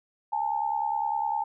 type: tone pair together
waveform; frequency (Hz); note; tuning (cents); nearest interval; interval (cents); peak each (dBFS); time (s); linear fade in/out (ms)
sine; 826.1 / 896; G#5 / A5; -9 / +31; minor second; 140; -28; 0.32-1.44; 10
effects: none